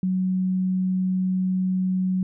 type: tone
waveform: sine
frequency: 185.8 Hz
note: F#3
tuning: 7 cents sharp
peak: -20 dBFS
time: 0.03-2.23 s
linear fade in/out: 2 ms
effects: none